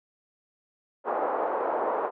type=band-pass noise; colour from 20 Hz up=pink; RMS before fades=-28 dBFS; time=1.04-2.11 s; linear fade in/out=50 ms; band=430 to 1100 Hz; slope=24 dB/octave; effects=none